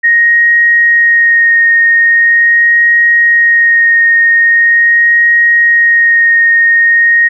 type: tone with vibrato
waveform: sine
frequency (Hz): 1866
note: A#6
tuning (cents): +1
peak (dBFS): -4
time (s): 0.03-7.29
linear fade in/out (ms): 20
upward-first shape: sine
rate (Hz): 0.42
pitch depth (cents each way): 12
effects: none